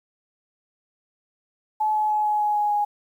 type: tone with pitch steps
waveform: sine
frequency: 858 / 853.1 / 848.1 / 843.3 / 838.4 / 833.6 / 828.8 Hz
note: A5 / G#5 / G#5 / G#5 / G#5 / G#5 / G#5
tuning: -44 / +46 / +36 / +26 / +16 / +6 / -4 cents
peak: -19 dBFS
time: 1.8-2.85 s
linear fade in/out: 10 ms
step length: 150 ms
effects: 9-bit